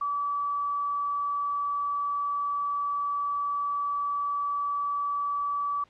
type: tone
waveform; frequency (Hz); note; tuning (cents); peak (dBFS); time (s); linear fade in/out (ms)
sine; 1150; D6; -37; -26; 0.01-5.84; 5
effects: pink hiss -62 dBFS RMS until 5.89 s + low-pass 4000 Hz 12 dB/octave